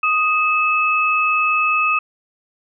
sine tone pair together, 1244.5 / 2595 Hz, D#6 / E7, 0 / -28 cents, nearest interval octave + minor second, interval 1272 cents, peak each -17 / -17 dBFS, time 0.03-1.99 s, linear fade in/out 5 ms, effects none

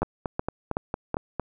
two click trains, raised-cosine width 1 ms, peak -13 / -11 dBFS, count 7 / 4, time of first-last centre 0.03-1.397 / 0.02-1.144 s, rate 4.39 / 2.67 Hz, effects none

